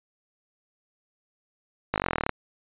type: slowing click train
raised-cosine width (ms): 0.5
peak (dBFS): -9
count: 16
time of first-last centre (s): 1.94-2.293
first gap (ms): 19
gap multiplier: 1.03
effects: resampled to 8000 Hz